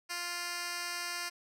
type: tone with band-pass filter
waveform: 10% pulse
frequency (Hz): 349.2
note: F4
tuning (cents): 0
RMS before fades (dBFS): -38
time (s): 0.09-1.3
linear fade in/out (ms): 20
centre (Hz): 5200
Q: 0.68
effects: none